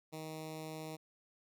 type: tone with notch filter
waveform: 10% pulse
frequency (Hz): 157.4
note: D#3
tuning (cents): +20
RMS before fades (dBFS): -45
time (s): 0.12-0.97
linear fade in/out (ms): 20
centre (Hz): 1500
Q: 1.1
effects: none